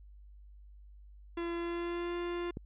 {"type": "tone with pitch glide", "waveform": "45% pulse", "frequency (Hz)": [340.9, 348.3], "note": ["F4", "F4"], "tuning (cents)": [-42, -5], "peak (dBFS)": -34, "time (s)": [1.37, 2.51], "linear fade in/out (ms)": 5, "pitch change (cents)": 37, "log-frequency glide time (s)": [1.55, 2.16]}
{"type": "click", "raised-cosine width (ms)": 3, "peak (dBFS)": -26, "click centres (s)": 2.571}
{"effects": ["added 50 Hz sine -51 dBFS peak until 2.65 s", "resampled to 8000 Hz"]}